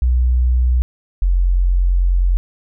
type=tone pair in turn; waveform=sine; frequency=61.7 / 44.69 Hz; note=B1 / F1; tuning=-1 / +41 cents; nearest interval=tritone; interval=558 cents; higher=first; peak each=-11 dBFS; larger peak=neither; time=0.02-0.82 / 1.22-2.37 s; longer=second; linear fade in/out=0 ms; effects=none